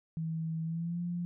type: tone with pitch glide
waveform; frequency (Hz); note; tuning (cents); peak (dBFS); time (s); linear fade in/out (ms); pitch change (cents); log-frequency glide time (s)
sine; 161.7 to 174.31; E3 to F3; -33 to -3; -32; 0.17-1.25; 0; +130; 0.64-1.01
effects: none